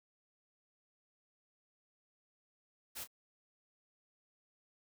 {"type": "noise with echo", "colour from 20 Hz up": "white", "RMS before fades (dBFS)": -44, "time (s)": [2.95, 3.05], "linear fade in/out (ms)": 20, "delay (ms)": 26, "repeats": 1, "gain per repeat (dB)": -10, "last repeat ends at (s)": 3.076, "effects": []}